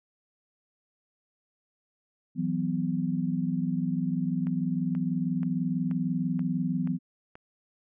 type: chord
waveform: sine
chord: E suspended second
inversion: none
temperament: equal with one note detuned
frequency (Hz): 164.81 / 185 / 251.1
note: E3 / F#3 / B3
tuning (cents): 0 / 0 / +29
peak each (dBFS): -30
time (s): 2.35-6.99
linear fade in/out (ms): 50
type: click train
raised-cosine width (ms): 0.5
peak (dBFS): -31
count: 7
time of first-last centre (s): 4.47-7.355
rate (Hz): 2.08
effects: none